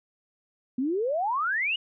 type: exponential sweep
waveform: sine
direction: up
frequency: 242.9 to 2960 Hz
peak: -24 dBFS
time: 0.78-1.76 s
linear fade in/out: 5 ms
effects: none